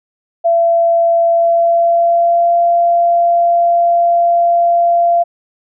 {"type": "tone with pitch glide", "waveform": "sine", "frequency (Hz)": [675, 688], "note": ["E5", "F5"], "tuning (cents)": [41, -26], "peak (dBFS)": -8, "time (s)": [0.44, 5.24], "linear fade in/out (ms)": 20, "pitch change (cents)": 33, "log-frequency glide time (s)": [1.34, 2.57], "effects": []}